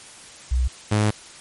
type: tone pair in turn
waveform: sine / sawtooth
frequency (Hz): 63 / 105.95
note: B1 / G#2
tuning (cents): +35 / +35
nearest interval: major sixth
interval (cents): 900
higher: second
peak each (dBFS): -17 / -13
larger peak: second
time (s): 0.51-0.68 / 0.91-1.11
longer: second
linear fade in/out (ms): 10
effects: white hiss -43 dBFS RMS until 1.4 s + MP3 48 kbps